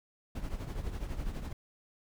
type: noise with tremolo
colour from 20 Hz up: brown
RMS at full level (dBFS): -34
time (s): 0.35-1.53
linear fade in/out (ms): 5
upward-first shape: triangle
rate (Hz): 12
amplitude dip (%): 70
effects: none